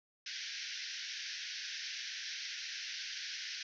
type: band-pass noise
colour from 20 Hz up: white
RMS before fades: -43 dBFS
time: 0.26-3.63 s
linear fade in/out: 5 ms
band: 1500 to 6000 Hz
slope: 96 dB/octave
effects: none